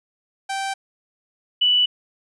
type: tone pair in turn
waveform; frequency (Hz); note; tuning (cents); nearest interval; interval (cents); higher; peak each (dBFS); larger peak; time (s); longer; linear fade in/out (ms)
sawtooth / sine; 780 / 2964; G5 / F#7; -9 / +2; octave + major seventh; 2311; second; -20 / -14; second; 0.49-0.74 / 1.61-1.86; neither; 10
effects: resampled to 24000 Hz